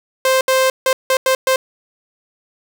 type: tone bursts at uneven times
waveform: sawtooth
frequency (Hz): 523.3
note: C5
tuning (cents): 0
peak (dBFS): -8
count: 6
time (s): 0.25-0.41 / 0.48-0.7 / 0.86-0.93 / 1.1-1.17 / 1.26-1.35 / 1.47-1.56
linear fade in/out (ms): 2
effects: none